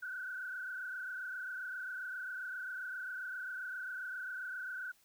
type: tone with frequency modulation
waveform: sine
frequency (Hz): 1496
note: F#6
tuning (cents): +19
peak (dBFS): -39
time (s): 0.02-4.92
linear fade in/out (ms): 10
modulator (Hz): 27.5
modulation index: 2
effects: white hiss -69 dBFS RMS until 5.04 s